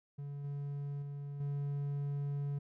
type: tone with level steps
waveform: triangle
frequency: 142.4 Hz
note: C#3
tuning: 47 cents sharp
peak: -38 / -35 / -38 / -32 dBFS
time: 0.18-2.59 s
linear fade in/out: 10 ms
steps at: 0.44 / 1.02 / 1.4 s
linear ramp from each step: 5 ms
effects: none